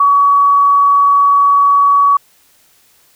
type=tone; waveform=sine; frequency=1131 Hz; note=C#6; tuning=34 cents sharp; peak=-6 dBFS; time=0-2.17 s; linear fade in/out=5 ms; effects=white hiss -51 dBFS RMS until 3.15 s